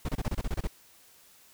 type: noise bursts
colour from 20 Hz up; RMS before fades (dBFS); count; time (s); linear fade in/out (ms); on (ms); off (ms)
brown; -29; 10; 0.05-0.673; 5; 38; 27
effects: white hiss -58 dBFS RMS until 1.53 s